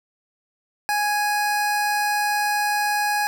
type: tone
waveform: 25% pulse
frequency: 830.6 Hz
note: G#5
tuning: in tune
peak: -16 dBFS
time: 0.89-3.27 s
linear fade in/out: 0 ms
effects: none